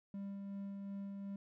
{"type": "tone with tremolo", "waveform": "triangle", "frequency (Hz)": 198.3, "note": "G3", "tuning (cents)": 20, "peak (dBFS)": -39, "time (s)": [0.14, 1.36], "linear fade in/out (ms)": 2, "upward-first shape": "sine", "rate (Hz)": 2.7, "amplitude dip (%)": 25, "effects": []}